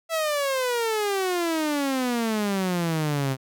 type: exponential sweep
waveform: sawtooth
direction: down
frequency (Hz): 665 to 130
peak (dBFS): -19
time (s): 0.09-3.37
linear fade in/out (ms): 50
effects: none